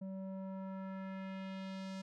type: tone with low-pass filter sweep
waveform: square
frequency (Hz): 191.1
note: G3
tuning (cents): -44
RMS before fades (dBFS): -44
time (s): 0.01-2.02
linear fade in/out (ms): 10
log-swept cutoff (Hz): 460 to 6200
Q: 1.3
effects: none